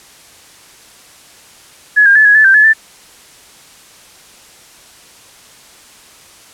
sine tone with pitch steps, 1693 / 1610 / 1732 / 1669 / 1739 / 1569 / 1717 / 1768 Hz, G#6 / G6 / A6 / G#6 / A6 / G6 / A6 / A6, +33 / +46 / -28 / +8 / -21 / +1 / -43 / +8 cents, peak -4 dBFS, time 1.96-2.736 s, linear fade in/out 20 ms, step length 97 ms, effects white hiss -41 dBFS RMS until 6.53 s + low-pass 10000 Hz 12 dB/octave

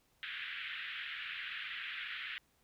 pink band-pass noise, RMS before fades -43 dBFS, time 0.23-2.38 s, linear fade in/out 0 ms, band 1500 to 3400 Hz, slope 48 dB/octave, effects pink hiss -73 dBFS RMS until 2.63 s

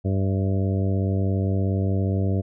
harmonic tone with a mistuned harmonic, 97.1 Hz, G2, 16 cents flat, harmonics 1 / 2 / 3 / 4 / 5 / 6 / 7, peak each -21 / -27 / -31 / -33 / -35 / -37 / -38 dBFS, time 0.04-2.42 s, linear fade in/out 20 ms, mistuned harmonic 7, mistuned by -32 cents, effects none

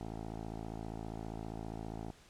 10% pulse tone with low-pass filter, 55 Hz, A1, in tune, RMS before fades -43 dBFS, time 0.01-2.11 s, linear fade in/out 0 ms, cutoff 700 Hz, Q 2.2, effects pink hiss -61 dBFS RMS until 2.29 s + low-pass 9000 Hz 12 dB/octave

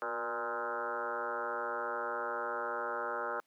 sine tone with frequency modulation, 932.3 Hz, A#5, in tune, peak -33 dBFS, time 0.02-3.4 s, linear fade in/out 0 ms, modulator 114 Hz, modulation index 4.9, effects pink hiss -75 dBFS RMS until 3.46 s + high-pass 300 Hz 12 dB/octave

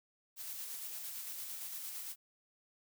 blue noise with tremolo, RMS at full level -43 dBFS, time 0.36-2.16 s, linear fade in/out 50 ms, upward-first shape square, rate 8.8 Hz, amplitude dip 25%, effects none

